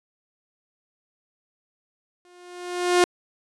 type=tone with exponential growth; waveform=sawtooth; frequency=355.9 Hz; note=F4; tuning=33 cents sharp; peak=-9 dBFS; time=2.25-3.04 s; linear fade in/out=0 ms; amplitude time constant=170 ms; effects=resampled to 24000 Hz